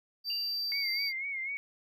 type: tone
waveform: triangle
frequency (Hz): 4669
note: D8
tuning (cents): -11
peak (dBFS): -30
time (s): 0.24-1.13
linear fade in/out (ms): 50
type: tone with exponential decay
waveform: sine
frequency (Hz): 2794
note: F7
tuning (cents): 0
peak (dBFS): -36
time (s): 0.3-0.65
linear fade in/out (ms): 2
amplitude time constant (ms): 76
type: tone with vibrato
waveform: sine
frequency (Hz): 2168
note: C#7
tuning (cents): -39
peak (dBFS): -33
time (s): 0.72-1.57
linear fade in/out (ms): 0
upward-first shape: sine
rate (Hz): 4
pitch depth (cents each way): 69
effects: none